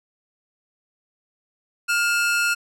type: tone pair together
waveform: 45% pulse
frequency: 1413.1 / 2637 Hz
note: F6 / E7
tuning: +20 / 0 cents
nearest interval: major seventh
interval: 1080 cents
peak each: -20 / -24 dBFS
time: 1.88-2.55 s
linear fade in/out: 20 ms
effects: low-pass 12000 Hz 12 dB/octave